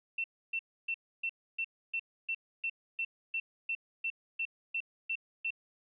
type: tone bursts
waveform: sine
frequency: 2695 Hz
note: E7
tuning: 38 cents sharp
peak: -31 dBFS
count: 16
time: 0.18-5.506 s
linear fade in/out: 5 ms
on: 61 ms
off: 290 ms
effects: none